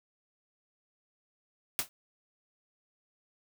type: noise with exponential decay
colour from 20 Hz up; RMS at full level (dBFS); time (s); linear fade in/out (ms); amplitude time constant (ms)
white; -26; 1.79-1.89; 0; 21
effects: none